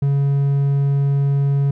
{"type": "tone", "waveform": "triangle", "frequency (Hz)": 140, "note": "C#3", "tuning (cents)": 18, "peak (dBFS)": -12, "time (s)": [0.02, 1.71], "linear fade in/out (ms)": 5, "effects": []}